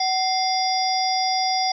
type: harmonic tone with a mistuned harmonic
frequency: 698.5 Hz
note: F5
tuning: in tune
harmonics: 1 / 3 / 5 / 7 / 8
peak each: -21 / -31 / -35 / -25 / -29 dBFS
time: 0-1.72 s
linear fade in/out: 5 ms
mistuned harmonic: 1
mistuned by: +130 cents
effects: none

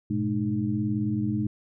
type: tone cluster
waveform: sine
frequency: 103.1 / 121.5 / 212.4 / 306.8 Hz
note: G#2 / B2 / G#3 / D#4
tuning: -12 / -28 / +39 / -24 cents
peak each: -33 / -30 / -27 / -30 dBFS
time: 0.1-1.47 s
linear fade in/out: 5 ms
effects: none

